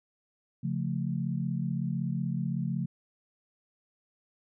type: chord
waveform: sine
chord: Db augmented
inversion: none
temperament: equal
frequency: 138.59 / 174.61 / 220 Hz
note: Db3 / F3 / A3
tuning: 0 / 0 / 0 cents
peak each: -32 / -32 / -35 dBFS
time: 0.63-2.86 s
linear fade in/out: 10 ms
effects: none